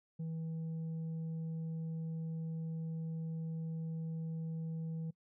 triangle tone with tanh clipping, 162 Hz, E3, 30 cents flat, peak -38 dBFS, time 0.19-5.11 s, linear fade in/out 10 ms, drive 8 dB, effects noise-tail reverb RT60 0.1 s tail -24 dB re dry

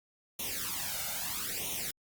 white noise with flanger, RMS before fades -36 dBFS, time 0.39-1.91 s, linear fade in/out 5 ms, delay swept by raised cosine 0.31 to 1.41 ms, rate 0.77 Hz, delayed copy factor +0.85, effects Opus 48 kbps

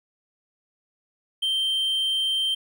triangle tone, 3136 Hz, G7, in tune, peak -20 dBFS, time 1.42-2.55 s, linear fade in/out 10 ms, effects none

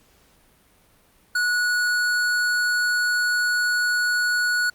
triangle tone with hard clipping, 1464 Hz, F#6, 19 cents flat, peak -21 dBFS, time 1.35-4.7 s, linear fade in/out 5 ms, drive 17 dB, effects pink hiss -58 dBFS RMS until 4.74 s + Opus 48 kbps

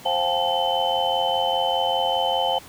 sine tone cluster, 527 / 703 / 788 / 873 / 3055 Hz, C5 / F5 / G5 / A5 / G7, +12 / +11 / +9 / -14 / -45 cents, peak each -26 dBFS, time 0.05-2.59 s, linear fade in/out 10 ms, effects pink hiss -44 dBFS RMS until 2.68 s + high-pass 60 Hz 12 dB/octave

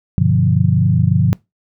sine chord, G dominant seventh, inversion none, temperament equal, 98 / 123.47 / 146.83 / 174.61 Hz, G2 / B2 / D3 / F3, 0 / 0 / 0 / 0 cents, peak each -16 dBFS, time 0.18-1.33 s, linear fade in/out 0 ms, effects noise-tail reverb RT60 0.2 s tail -23 dB re dry

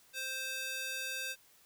square tone with high-pass filter, 523.3 Hz, C5, in tune, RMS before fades -39 dBFS, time 0.13-1.36 s, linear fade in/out 50 ms, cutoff 2000 Hz, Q 0.93, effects white hiss -64 dBFS RMS until 1.65 s

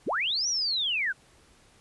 sine linear two-way sweep, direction up then down, 91.6 to 5920 to 1424 Hz, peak -25 dBFS, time 0.06-1.13 s, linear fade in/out 20 ms, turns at 0.48 s, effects pink hiss -59 dBFS RMS until 1.8 s + resampled to 24000 Hz

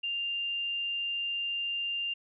sine tone, 2794 Hz, F7, in tune, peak -30 dBFS, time 0.03-2.14 s, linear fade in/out 10 ms, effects none

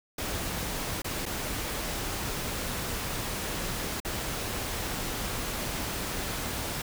pink noise with dropouts, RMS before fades -33 dBFS, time 0.18-6.82 s, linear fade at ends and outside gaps 5 ms, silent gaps 1.02-1.044 / 1.256-1.261 / 4.002-4.048 s, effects none

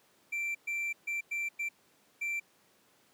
triangle tone bursts at uneven times, 2349 Hz, D7, in tune, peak -30 dBFS, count 6, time 0.32-0.55 / 0.67-0.93 / 1.07-1.21 / 1.31-1.49 / 1.59-1.69 / 2.21-2.4 s, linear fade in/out 10 ms, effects pink hiss -66 dBFS RMS until 3.13 s + high-pass 200 Hz 12 dB/octave

